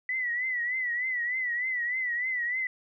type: tone with vibrato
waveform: sine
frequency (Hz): 1975.5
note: B6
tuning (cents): 0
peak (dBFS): -27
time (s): 0.09-2.67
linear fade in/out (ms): 2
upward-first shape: triangle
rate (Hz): 3.3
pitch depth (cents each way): 99
effects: none